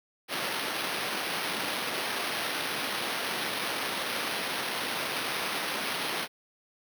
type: noise with sample-and-hold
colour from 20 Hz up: violet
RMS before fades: -32 dBFS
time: 0.28-6.28 s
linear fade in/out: 50 ms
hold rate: 7350 Hz
effects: high-pass 200 Hz 12 dB/octave